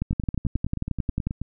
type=two click trains; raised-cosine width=5 ms; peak=-12 / -16 dBFS; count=15 / 13; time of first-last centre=0.02-1.27 / 0.13-1.416 s; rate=11.2 / 9.33 Hz; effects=none